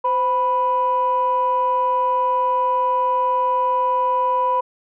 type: tone pair together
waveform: sine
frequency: 515.5 / 987.8 Hz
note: C5 / B5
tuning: -26 / 0 cents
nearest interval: major seventh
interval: 1126 cents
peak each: -22 / -16 dBFS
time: 0.04-4.61 s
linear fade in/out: 10 ms
effects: tanh soft clip ceiling -10 dBFS